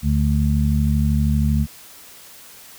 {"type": "harmonic tone", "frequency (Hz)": 72.8, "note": "D2", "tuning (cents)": -15, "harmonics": [1, 2, 3], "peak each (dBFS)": [-18, -20, -21], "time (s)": [0.02, 1.67], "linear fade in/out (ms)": 50, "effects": ["white hiss -43 dBFS RMS until 2.78 s"]}